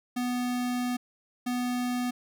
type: tone bursts at uneven times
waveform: square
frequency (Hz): 246.9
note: B3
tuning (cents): 0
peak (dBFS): -28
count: 2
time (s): 0.16-0.97 / 1.46-2.11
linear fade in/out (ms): 10
effects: none